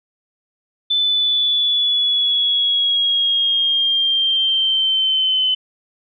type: linear sweep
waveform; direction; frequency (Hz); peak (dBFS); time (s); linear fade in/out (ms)
sine; down; 3520 to 3032; -14; 0.9-5.55; 10
effects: none